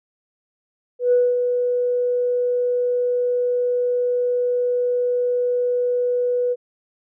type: tone with ADSR envelope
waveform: sine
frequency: 491.5 Hz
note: B4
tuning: 8 cents flat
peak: -11 dBFS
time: 0.99-6.56 s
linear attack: 130 ms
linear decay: 230 ms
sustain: -6 dB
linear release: 40 ms
effects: tanh soft clip ceiling -8 dBFS